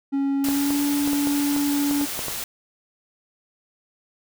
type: tone with pitch glide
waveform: triangle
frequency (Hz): 276.2 to 286.6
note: C#4 to D4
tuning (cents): -6 to -42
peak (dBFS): -18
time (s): 0.12-2.06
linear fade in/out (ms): 20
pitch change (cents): +64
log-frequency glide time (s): 0.39-0.79
type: noise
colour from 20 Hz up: white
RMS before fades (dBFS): -30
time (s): 0.44-2.44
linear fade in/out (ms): 2
type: clicks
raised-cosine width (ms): 1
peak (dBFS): -17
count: 10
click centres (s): 0.486 / 0.706 / 1.076 / 1.132 / 1.272 / 1.564 / 1.911 / 2.013 / 2.192 / 2.283
effects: none